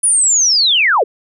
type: linear sweep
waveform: sine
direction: down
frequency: 9956 to 349.2 Hz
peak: -9 dBFS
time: 0.03-1.04 s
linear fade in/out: 10 ms
effects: none